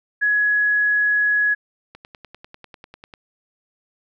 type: tone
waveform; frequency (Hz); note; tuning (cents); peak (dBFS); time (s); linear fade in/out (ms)
sine; 1680; G#6; +19; -15; 0.21-1.55; 20
type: click train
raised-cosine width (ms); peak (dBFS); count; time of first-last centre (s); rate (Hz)
0.3; -24; 13; 1.95-3.138; 10.1
effects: none